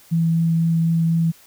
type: tone with vibrato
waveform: sine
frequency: 165.1 Hz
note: E3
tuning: 3 cents sharp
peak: -15 dBFS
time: 0.11-1.32 s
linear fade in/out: 20 ms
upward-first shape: triangle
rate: 4 Hz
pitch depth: 9 cents each way
effects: white hiss -50 dBFS RMS until 1.46 s